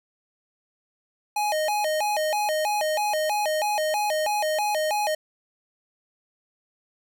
square tone with vibrato, 719 Hz, F#5, 50 cents flat, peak -23 dBFS, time 1.36-5.15 s, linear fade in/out 5 ms, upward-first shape square, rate 3.1 Hz, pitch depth 260 cents each way, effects 10-bit

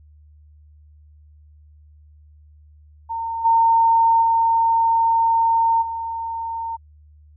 sine tone with level steps, 913 Hz, A#5, 36 cents flat, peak -23 / -12 / -14 / -24 dBFS, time 3.09-6.77 s, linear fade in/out 20 ms, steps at 3.44 / 4.21 / 5.81 s, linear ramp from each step 20 ms, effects added 75 Hz sine -46 dBFS peak until 7.36 s

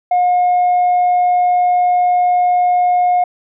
sine tone, 718 Hz, F5, 48 cents sharp, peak -8 dBFS, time 0.11-3.24 s, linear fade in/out 5 ms, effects tanh soft clip ceiling -8 dBFS

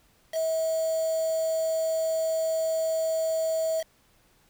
sine tone with quantisation, 645 Hz, E5, 38 cents flat, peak -24 dBFS, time 0.32-3.84 s, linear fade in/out 50 ms, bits 6, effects pink hiss -63 dBFS RMS until 4.49 s

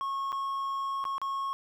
triangle tone with dropouts, 1093 Hz, C#6, 25 cents flat, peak -28 dBFS, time 0.01-1.53 s, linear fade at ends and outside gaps 0 ms, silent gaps 0.32-0.327 / 1.041-1.052 / 1.181-1.216 s, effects none

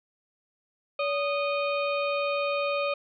harmonic tone with a mistuned harmonic, 618 Hz, D#5, 12 cents flat, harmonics 1 / 2 / 4 / 5 / 6 / 7, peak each -27 / -32 / -32 / -43 / -43 / -44 dBFS, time 0.99-2.94 s, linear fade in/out 5 ms, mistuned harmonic 1, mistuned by -140 cents, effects none

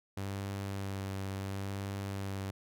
sawtooth tone with vibrato, 97.9 Hz, G2, 2 cents flat, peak -32 dBFS, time 0.17-2.51 s, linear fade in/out 5 ms, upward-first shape sine, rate 0.72 Hz, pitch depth 17 cents each way, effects none

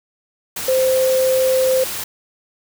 sine tone in noise, 520 Hz, C5, 11 cents flat, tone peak -13 dBFS, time 0.68-1.84 s, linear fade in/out 5 ms, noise white, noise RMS -26 dBFS, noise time 0.56-2.04 s, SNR +10 dB, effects none

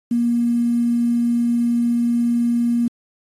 sine tone with quantisation, 237.2 Hz, A#3, 30 cents sharp, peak -15 dBFS, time 0.11-2.88 s, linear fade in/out 5 ms, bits 7, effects AAC 32 kbps

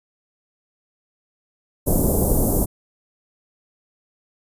pink band-stop noise, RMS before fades -18 dBFS, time 1.86-2.66 s, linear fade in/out 20 ms, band 650 to 9700 Hz, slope 24 dB/octave, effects resampled to 32000 Hz

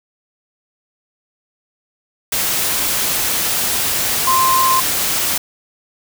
sine tone in noise, 1046.5 Hz, C6, in tune, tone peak -12 dBFS, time 4.27-4.8 s, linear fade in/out 5 ms, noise white, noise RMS -18 dBFS, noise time 2.32-5.38 s, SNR +3 dB, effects none

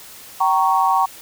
sine chord, G diminished, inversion none, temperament equal with one note detuned, 770.5 / 932.3 / 1108.7 Hz, G5 / Bb5 / Db6, -30 / 0 / 0 cents, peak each -18 dBFS, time 0.4-1.06 s, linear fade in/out 10 ms, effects white hiss -40 dBFS RMS until 1.21 s

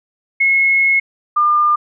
sine tone pair in turn, 2174 / 1202.6 Hz, C#7 / D6, -34 / +41 cents, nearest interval minor seventh, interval 1025 cents, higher first, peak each -10 dBFS, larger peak neither, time 0.4-1 / 1.36-1.76 s, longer first, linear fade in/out 10 ms, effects none

